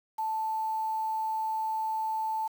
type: tone with quantisation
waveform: sine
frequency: 880 Hz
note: A5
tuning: in tune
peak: -28 dBFS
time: 0.18-2.48 s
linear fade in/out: 10 ms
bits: 8
effects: none